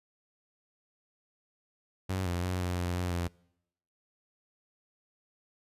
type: tone with pitch steps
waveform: sawtooth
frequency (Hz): 94.2 / 87.7 / 91.3 / 89.6 / 88.3 / 89.5 / 86.9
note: F#2 / F2 / F#2 / F2 / F2 / F2 / F2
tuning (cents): +32 / +8 / -23 / +45 / +20 / +43 / -8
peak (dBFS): -26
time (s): 2.09-3.28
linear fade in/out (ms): 10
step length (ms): 170
effects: noise-tail reverb RT60 0.8 s tail -25 dB re dry + resampled to 32000 Hz